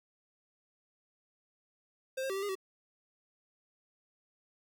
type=tone with pitch steps; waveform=square; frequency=525 / 534 / 386.1 / 391.1 / 409.3 / 381.4 Hz; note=C5 / C5 / G4 / G4 / G#4 / G4; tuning=+6 / +35 / -26 / -4 / -25 / -47 cents; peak=-34 dBFS; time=2.17-2.554 s; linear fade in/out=10 ms; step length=64 ms; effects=none